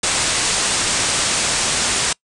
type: low-pass noise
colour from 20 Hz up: white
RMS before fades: -19 dBFS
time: 0.03-2.13 s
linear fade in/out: 5 ms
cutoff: 9400 Hz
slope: 96 dB/octave
effects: noise-tail reverb RT60 0.1 s tail -25 dB re dry